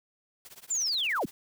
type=noise with tremolo; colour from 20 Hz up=white; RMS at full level=-46 dBFS; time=0.45-1.31 s; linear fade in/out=0 ms; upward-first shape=triangle; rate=17 Hz; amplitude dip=100%
type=linear sweep; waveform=sine; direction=down; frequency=7440 to 92.5 Hz; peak=-26 dBFS; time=0.7-1.26 s; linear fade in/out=10 ms
effects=none